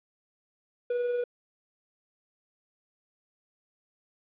triangle tone with amplitude modulation, 486.2 Hz, B4, 27 cents flat, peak -23 dBFS, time 0.9-1.24 s, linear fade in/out 5 ms, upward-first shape sine, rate 21 Hz, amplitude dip 30%, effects resampled to 8000 Hz + 10-bit

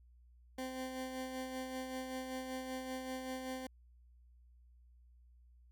20% pulse tone with tremolo, 259.2 Hz, C4, 16 cents flat, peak -34 dBFS, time 0.58-3.67 s, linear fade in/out 5 ms, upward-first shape sine, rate 5.2 Hz, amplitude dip 40%, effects added 60 Hz sine -60 dBFS peak until 5.71 s

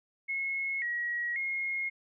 sine tone with pitch steps, 2175 / 1908 / 2151 Hz, C#7 / A#6 / C7, -33 / +40 / +47 cents, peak -30 dBFS, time 0.28-1.9 s, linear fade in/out 20 ms, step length 540 ms, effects none

